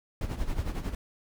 brown noise with tremolo, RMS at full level -29 dBFS, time 0.21-0.95 s, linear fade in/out 2 ms, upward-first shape sine, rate 11 Hz, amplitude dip 70%, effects none

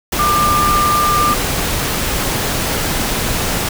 sine tone in noise, 1194 Hz, D6, 28 cents sharp, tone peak -12 dBFS, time 0.19-1.34 s, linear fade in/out 5 ms, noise pink, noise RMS -18 dBFS, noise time 0.12-3.69 s, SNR +3 dB, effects none

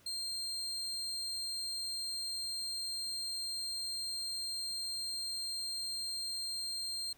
35% pulse tone, 4186 Hz, C8, in tune, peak -35 dBFS, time 0.06-7.13 s, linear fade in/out 5 ms, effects pink hiss -64 dBFS RMS until 7.17 s

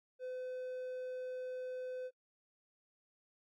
triangle tone, 508 Hz, B4, 49 cents sharp, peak -38 dBFS, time 0.19-2.11 s, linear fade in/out 50 ms, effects noise-tail reverb RT60 0.1 s tail -26 dB re dry

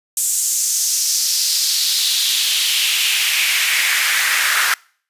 pink noise with high-pass filter sweep, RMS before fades -17 dBFS, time 0.17-4.74 s, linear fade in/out 2 ms, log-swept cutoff 7800 to 1500 Hz, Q 2.7, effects noise-tail reverb RT60 0.5 s tail -26 dB re dry + resampled to 32000 Hz

